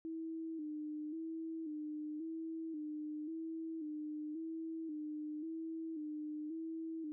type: tone with vibrato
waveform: sine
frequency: 313.5 Hz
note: D#4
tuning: 13 cents sharp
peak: -40 dBFS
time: 0.05-7.12 s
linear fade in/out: 0 ms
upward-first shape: square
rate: 0.93 Hz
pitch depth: 59 cents each way
effects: none